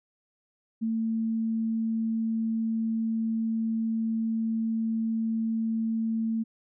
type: tone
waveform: sine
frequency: 224.4 Hz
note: A3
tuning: 34 cents sharp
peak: -25 dBFS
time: 0.81-6.44 s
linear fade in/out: 20 ms
effects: none